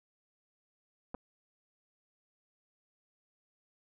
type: clicks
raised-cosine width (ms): 1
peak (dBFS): -27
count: 2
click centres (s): 1.144 / 1.148
effects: none